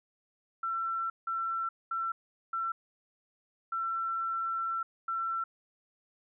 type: tone bursts at uneven times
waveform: sine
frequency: 1346 Hz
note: E6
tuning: 36 cents sharp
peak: -30 dBFS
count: 6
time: 0.63-1.1 / 1.27-1.69 / 1.91-2.12 / 2.53-2.72 / 3.72-4.83 / 5.08-5.44 s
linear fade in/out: 5 ms
effects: none